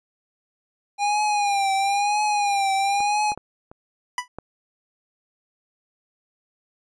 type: tone with vibrato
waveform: square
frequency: 810 Hz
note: G#5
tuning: 43 cents flat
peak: -20 dBFS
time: 0.98-3.35 s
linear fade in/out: 50 ms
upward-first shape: triangle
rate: 1 Hz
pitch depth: 80 cents each way
type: clicks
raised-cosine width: 1 ms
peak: -23 / -21 / -20 / -28 / -19 dBFS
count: 5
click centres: 3.005 / 3.319 / 3.376 / 3.715 / 4.386 s
type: tone with exponential decay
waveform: 25% pulse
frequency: 987.8 Hz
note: B5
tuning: in tune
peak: -16 dBFS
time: 4.18-4.28 s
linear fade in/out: 2 ms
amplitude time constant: 20 ms
effects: resampled to 22050 Hz